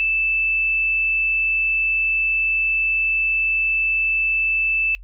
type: tone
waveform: sine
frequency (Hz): 2637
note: E7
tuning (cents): 0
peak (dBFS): -17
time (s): 0-4.95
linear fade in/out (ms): 0
effects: noise-tail reverb RT60 0.1 s tail -24 dB re dry + added 45 Hz sine -37 dBFS peak until 5.03 s